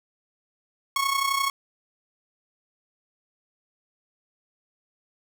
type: tone with amplitude modulation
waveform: sawtooth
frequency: 1100 Hz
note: C#6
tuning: 14 cents flat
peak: -16 dBFS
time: 0.96-1.5 s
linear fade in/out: 2 ms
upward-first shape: sine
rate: 31.6 Hz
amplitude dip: 65%
effects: none